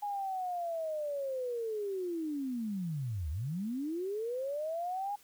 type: linear two-way sweep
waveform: sine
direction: down then up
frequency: 830.6 to 69.3 to 830.6 Hz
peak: -33 dBFS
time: 0.02-5.16 s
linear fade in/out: 10 ms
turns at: 3.3 s
effects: white hiss -62 dBFS RMS until 5.23 s